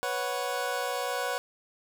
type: chord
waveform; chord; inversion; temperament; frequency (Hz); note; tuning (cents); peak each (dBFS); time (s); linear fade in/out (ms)
25% pulse; B suspended second; none; equal; 493.9 / 554.4 / 740; B4 / C#5 / F#5; 0 / 0 / 0; -30; 0.03-1.38; 0
effects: none